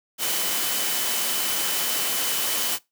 sine tone in noise, 3024 Hz, F#7, 37 cents sharp, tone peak -33 dBFS, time 0.18-2.79 s, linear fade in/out 50 ms, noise white, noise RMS -25 dBFS, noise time 0.18-2.79 s, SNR -11 dB, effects noise-tail reverb RT60 0.2 s tail -21 dB re dry + high-pass 200 Hz 12 dB/octave

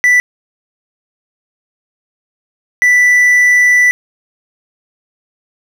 triangle tone bursts at uneven times, 1975.5 Hz, B6, in tune, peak -4 dBFS, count 2, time 0.04-0.2 / 2.82-3.91 s, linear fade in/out 0 ms, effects none

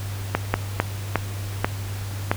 slowing click train, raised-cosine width 0.5 ms, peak -3 dBFS, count 6, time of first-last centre 0.35-2.315 s, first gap 190 ms, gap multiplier 1.37, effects added 99 Hz sine -28 dBFS peak until 2.36 s + pink hiss -38 dBFS RMS until 2.36 s

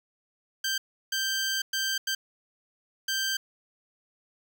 15% pulse tone bursts at uneven times, 1568 Hz, G6, in tune, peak -20 dBFS, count 5, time 0.64-0.78 / 1.12-1.62 / 1.73-1.98 / 2.07-2.15 / 3.08-3.37 s, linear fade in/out 5 ms, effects none

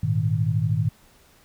sine chord, Ab suspended second, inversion none, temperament just, 103.83 / 116.8 / 155.74 Hz, Ab2 / Bb2 / Eb3, 0 / +4 / +2 cents, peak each -24 dBFS, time 0.03-0.89 s, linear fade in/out 5 ms, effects pink hiss -56 dBFS RMS until 1.44 s

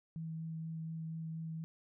sine tone with vibrato, 161.6 Hz, E3, 34 cents flat, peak -39 dBFS, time 0.16-1.64 s, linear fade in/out 0 ms, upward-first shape sine, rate 4.2 Hz, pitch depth 9 cents each way, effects none

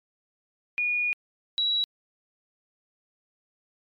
sine tone pair in turn, 2447 / 3893 Hz, D#7 / B7, -29 / -26 cents, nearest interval minor sixth, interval 803 cents, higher second, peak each -23 / -22 dBFS, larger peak second, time 0.78-1.13 / 1.58-1.84 s, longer first, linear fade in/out 0 ms, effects MP3 96 kbps

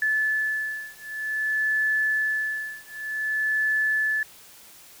sine beating tone pair, 1734 / 1734.53 Hz, A6 / A6, -26 / -25 cents, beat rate 0.53 Hz, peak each -26 dBFS, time 0.02-4.23 s, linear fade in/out 2 ms, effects white hiss -49 dBFS RMS until 5 s

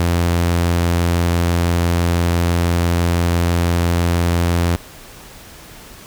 sawtooth tone, 86 Hz, F2, 26 cents flat, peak -10 dBFS, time 0-4.76 s, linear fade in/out 0 ms, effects pink hiss -39 dBFS RMS until 6.06 s

